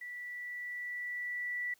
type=tone with level ramp; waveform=sine; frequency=1960 Hz; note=B6; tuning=14 cents flat; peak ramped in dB=-41 to -33 dBFS; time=0.01-1.74 s; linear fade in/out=5 ms; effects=white hiss -68 dBFS RMS until 1.79 s